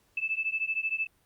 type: beating tone pair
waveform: sine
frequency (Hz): 2621 / 2634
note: E7 / E7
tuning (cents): -11 / -2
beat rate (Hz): 13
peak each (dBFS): -31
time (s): 0.17-1.07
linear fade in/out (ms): 5
effects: pink hiss -68 dBFS RMS until 1.25 s + Opus 48 kbps